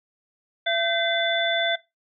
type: tone cluster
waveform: sine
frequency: 676 / 1543 / 2042 / 3498 Hz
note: E5 / G6 / C7 / A7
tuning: +43 / -28 / -43 / -11 cents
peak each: -25 / -27 / -28 / -25 dBFS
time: 0.66-1.76 s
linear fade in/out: 10 ms
effects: noise-tail reverb RT60 0.2 s tail -17 dB re dry